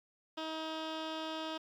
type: tone with low-pass filter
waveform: 15% pulse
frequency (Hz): 317.4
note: D#4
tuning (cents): +35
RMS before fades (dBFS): -40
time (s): 0.37-1.58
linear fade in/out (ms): 10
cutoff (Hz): 3900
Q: 2.3
effects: 11-bit